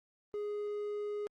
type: tone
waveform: triangle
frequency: 415.3 Hz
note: G#4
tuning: in tune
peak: -33 dBFS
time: 0.34-1.27 s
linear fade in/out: 0 ms
effects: Opus 24 kbps